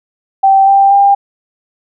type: tone with pitch steps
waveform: sine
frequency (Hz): 778 / 788.4 / 798.9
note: G5 / G5 / G5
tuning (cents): -13 / +10 / +33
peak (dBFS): -4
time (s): 0.43-1.15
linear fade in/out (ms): 10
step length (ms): 240
effects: none